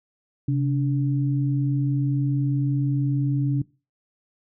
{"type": "tone pair together", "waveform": "sine", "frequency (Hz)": [135.1, 288.8], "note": ["C#3", "D4"], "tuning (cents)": [-44, -29], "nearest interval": "octave + minor second", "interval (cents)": 1315, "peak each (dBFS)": [-20, -26], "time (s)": [0.48, 3.62], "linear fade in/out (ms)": 5, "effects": ["noise-tail reverb RT60 0.3 s tail -21 dB re dry"]}